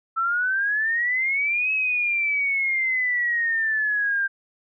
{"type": "exponential two-way sweep", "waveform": "sine", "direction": "up then down", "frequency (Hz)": [1318.5, 2578, 1581], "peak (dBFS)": -20, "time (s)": [0.16, 4.28], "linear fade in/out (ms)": 20, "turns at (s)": 1.72, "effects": []}